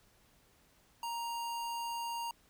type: tone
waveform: square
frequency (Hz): 935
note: A#5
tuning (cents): +5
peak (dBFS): -37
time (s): 1.03-2.31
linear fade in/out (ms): 2
effects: pink hiss -67 dBFS RMS until 2.49 s